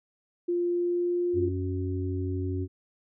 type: tone with pitch glide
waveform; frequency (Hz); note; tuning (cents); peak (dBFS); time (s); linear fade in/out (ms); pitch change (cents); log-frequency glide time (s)
sine; 349.2 to 352.4; F4 to F4; 0 to +16; -24; 0.48-1.49; 10; +16; 0.64-1.36
type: harmonic tone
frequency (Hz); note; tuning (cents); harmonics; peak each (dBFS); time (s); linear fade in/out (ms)
92.5; F#2; 0; 1 / 3 / 4; -29 / -34 / -35; 1.33-2.68; 50
effects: none